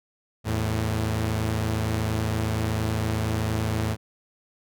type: tone pair together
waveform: sawtooth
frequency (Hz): 81.42 / 110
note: E2 / A2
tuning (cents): -21 / 0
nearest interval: perfect fourth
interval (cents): 521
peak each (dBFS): -25 / -21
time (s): 0.44-3.97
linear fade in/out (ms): 50
effects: none